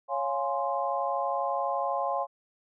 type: chord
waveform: sine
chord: Db major seventh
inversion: none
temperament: equal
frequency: 554.4 / 698.5 / 830.6 / 1046.5 Hz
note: Db5 / F5 / Ab5 / C6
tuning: 0 / 0 / 0 / 0 cents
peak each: -32 dBFS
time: 0.08-2.27 s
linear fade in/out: 50 ms
effects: none